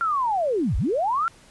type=linear two-way sweep; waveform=sine; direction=down then up; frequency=1396.9 to 36.71 to 1396.9 Hz; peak=-20 dBFS; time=0.01-1.28 s; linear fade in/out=0 ms; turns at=0.77 s; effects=pink hiss -52 dBFS RMS until 1.5 s + resampled to 24000 Hz